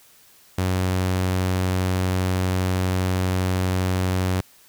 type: tone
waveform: sawtooth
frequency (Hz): 92.5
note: F#2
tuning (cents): 0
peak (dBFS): -16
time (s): 0.58-4.41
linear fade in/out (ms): 5
effects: white hiss -53 dBFS RMS until 4.68 s